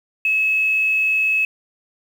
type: tone with quantisation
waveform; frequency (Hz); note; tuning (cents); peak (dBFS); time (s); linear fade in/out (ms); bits
sine; 2582; E7; -37; -15; 0.25-1.45; 2; 7
effects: none